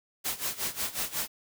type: noise with tremolo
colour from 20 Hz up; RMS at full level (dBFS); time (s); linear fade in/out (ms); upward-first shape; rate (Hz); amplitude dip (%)
white; -30; 0.24-1.28; 20; sine; 5.5; 85
effects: none